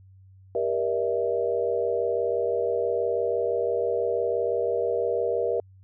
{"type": "chord", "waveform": "sine", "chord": "E half-diminished seventh", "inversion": "first", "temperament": "just", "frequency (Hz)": [395.6, 474.7, 593.3, 659.3], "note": ["G4", "Bb4", "D5", "E5"], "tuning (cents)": [16, 31, 18, 0], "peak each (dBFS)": [-30, -25, -31, -30], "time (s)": [0.55, 5.6], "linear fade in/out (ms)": 2, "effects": ["added 95 Hz sine -49 dBFS peak until 5.83 s"]}